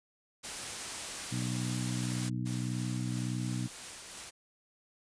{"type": "noise", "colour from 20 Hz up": "white", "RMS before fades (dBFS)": -39, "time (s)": [0.43, 2.3], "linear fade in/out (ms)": 20}
{"type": "harmonic tone", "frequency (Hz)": 61.74, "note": "B1", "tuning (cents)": 0, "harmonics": [2, 3, 4, 5], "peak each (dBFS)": [-34, -38, -40, -42], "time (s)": [1.31, 3.68], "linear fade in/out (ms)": 20}
{"type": "noise with tremolo", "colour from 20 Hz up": "white", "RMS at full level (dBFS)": -43, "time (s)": [2.45, 4.31], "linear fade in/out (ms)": 20, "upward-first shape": "triangle", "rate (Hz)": 3, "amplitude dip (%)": 30}
{"effects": ["resampled to 22050 Hz"]}